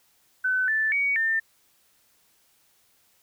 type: tone with pitch steps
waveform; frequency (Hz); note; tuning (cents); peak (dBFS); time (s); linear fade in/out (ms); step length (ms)
sine; 1513 / 1759 / 2251 / 1799; F#6 / A6 / C#7 / A6; +38 / -1 / +26 / +38; -21; 0.44-1.4; 10; 240
effects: white hiss -64 dBFS RMS until 3.22 s